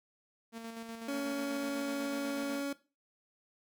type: tone with tremolo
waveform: sawtooth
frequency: 228.1 Hz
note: A#3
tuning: 37 cents flat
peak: -36 dBFS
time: 0.52-2.64 s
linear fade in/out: 50 ms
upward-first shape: square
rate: 8.1 Hz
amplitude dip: 35%
type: tone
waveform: 30% pulse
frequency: 280.7 Hz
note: C#4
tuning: 22 cents sharp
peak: -31 dBFS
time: 1.08-2.73 s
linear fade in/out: 5 ms
effects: noise-tail reverb RT60 0.3 s tail -17 dB re dry